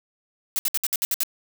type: noise bursts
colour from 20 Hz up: blue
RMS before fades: -23 dBFS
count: 8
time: 0.56-1.234 s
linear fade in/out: 0 ms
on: 30 ms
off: 62 ms
effects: none